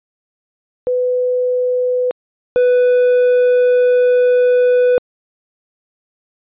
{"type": "tone pair in turn", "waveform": ["sine", "triangle"], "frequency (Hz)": [499.4, 495.7], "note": ["B4", "B4"], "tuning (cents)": [19, 6], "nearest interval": "unison", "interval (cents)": 13, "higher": "first", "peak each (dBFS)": [-13, -7], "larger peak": "second", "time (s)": [[0.87, 2.11], [2.56, 4.98]], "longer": "second", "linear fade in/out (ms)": 0, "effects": ["resampled to 8000 Hz"]}